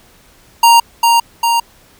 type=tone with echo; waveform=square; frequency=932.3 Hz; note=A#5; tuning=in tune; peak=-5 dBFS; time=0.63-0.8 s; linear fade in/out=5 ms; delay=400 ms; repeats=2; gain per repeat=-3 dB; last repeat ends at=1.6 s; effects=pink hiss -47 dBFS RMS until 1.99 s